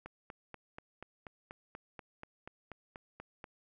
click train, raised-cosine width 0.5 ms, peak -30 dBFS, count 15, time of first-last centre 0.06-3.442 s, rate 4.14 Hz, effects none

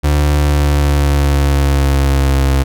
35% pulse tone with pitch glide, 73.42 to 67.72 Hz, D2 to C#2, 0 to -40 cents, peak -8 dBFS, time 0.03-2.64 s, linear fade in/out 20 ms, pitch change -140 cents, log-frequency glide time 0.35-2.47 s, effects none

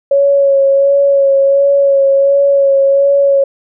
sine tone with vibrato, 554.4 Hz, C#5, in tune, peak -6 dBFS, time 0.11-3.44 s, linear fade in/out 5 ms, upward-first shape sine, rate 1.4 Hz, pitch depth 21 cents each way, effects none

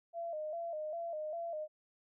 sine tone with vibrato, 645 Hz, E5, 38 cents flat, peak -37 dBFS, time 0.13-1.68 s, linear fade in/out 50 ms, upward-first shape square, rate 2.5 Hz, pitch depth 85 cents each way, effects none

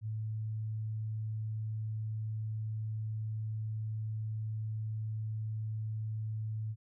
sine tone, 109.1 Hz, A2, 14 cents flat, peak -34 dBFS, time 0.01-6.76 s, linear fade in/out 50 ms, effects none

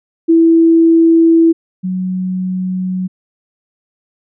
sine tone pair in turn, 329.6 / 184.98 Hz, E4 / F#3, 0 / 0 cents, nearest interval minor seventh, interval 1000 cents, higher first, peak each -5 / -15 dBFS, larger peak first, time 0.28-1.53 / 1.83-3.08 s, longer neither, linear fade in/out 20 ms, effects none

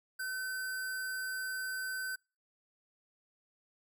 sine tone with sample-and-hold, 1522 Hz, F#6, 48 cents sharp, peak -35 dBFS, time 0.19-2.16 s, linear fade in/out 10 ms, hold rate 6300 Hz, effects noise-tail reverb RT60 0.3 s tail -26 dB re dry

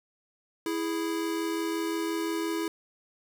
square tone pair together, 329.6 / 415.3 Hz, E4 / G#4, 0 / 0 cents, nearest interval major third, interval 400 cents, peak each -30 / -35 dBFS, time 0.66-2.68 s, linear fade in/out 2 ms, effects 10-bit

